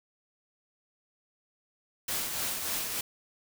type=noise with tremolo; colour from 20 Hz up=white; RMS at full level=-31 dBFS; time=2.08-3.01 s; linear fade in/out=5 ms; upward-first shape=triangle; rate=3.4 Hz; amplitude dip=45%; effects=none